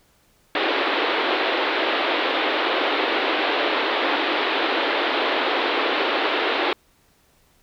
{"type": "band-pass noise", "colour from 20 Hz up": "pink", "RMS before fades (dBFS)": -22, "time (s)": [0.55, 6.73], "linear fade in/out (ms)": 2, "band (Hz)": [300, 3900], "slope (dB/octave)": 48, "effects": ["pink hiss -60 dBFS RMS until 7.62 s"]}